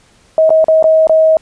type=tone with dropouts; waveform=sine; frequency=636 Hz; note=D#5; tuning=38 cents sharp; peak=-5 dBFS; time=0.38-1.37 s; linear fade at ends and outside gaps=1 ms; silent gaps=0.494-0.504 / 0.643-0.683 / 0.826-0.841 / 1.071-1.095 s; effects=pink hiss -49 dBFS RMS until 1.41 s + resampled to 22050 Hz